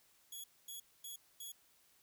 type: tone bursts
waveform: 5% pulse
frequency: 3357 Hz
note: G#7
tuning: 18 cents sharp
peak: -38 dBFS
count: 4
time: 0.32-1.52 s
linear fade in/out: 5 ms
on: 120 ms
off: 240 ms
effects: white hiss -70 dBFS RMS until 2.02 s